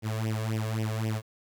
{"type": "tone with flanger", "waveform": "sawtooth", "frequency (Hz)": 110, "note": "A2", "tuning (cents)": 0, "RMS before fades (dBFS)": -30, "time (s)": [0.02, 1.22], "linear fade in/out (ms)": 50, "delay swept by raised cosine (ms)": [0.35, 1.85], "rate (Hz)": 3.8, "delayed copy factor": 1, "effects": ["10-bit"]}